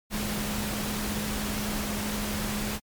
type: tone in noise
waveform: sine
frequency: 209 Hz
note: G#3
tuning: 11 cents sharp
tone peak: -32 dBFS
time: 0.1-2.8 s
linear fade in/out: 50 ms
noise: pink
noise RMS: -32 dBFS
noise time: 0.1-2.8 s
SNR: -3 dB
effects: MP3 96 kbps